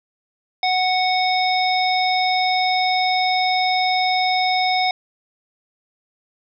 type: harmonic tone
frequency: 740 Hz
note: F#5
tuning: in tune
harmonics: 1 / 3 / 5 / 7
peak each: -18 / -23 / -25 / -26 dBFS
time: 0.63-4.91 s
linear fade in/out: 2 ms
effects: none